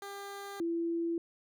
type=tone pair in turn; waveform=15% pulse / sine; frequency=399.6 / 336 Hz; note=G4 / E4; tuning=+33 / +33 cents; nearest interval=minor third; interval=300 cents; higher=first; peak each=-35 / -30 dBFS; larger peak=second; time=0.02-0.6 / 0.6-1.18 s; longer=neither; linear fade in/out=2 ms; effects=none